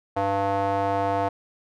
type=tone with band-pass filter; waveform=square; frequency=98.9 Hz; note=G2; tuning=16 cents sharp; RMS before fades=-24 dBFS; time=0.16-1.29 s; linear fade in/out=10 ms; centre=750 Hz; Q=2.7; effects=none